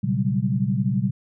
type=tone cluster; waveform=sine; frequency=120.3 / 137 / 187.6 / 199.3 Hz; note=B2 / C#3 / F#3 / G3; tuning=-45 / -20 / +24 / +29 cents; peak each=-25 dBFS; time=0.03-1.11 s; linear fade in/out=10 ms; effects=none